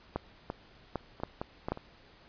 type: clicks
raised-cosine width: 1 ms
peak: -17 / -20 / -18 / -30 / -18 / -20 / -19 / -16 / -28 dBFS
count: 9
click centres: 0.16 / 0.501 / 0.957 / 1.201 / 1.235 / 1.415 / 1.685 / 1.72 / 1.774 s
effects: pink hiss -58 dBFS RMS until 2.28 s + resampled to 11025 Hz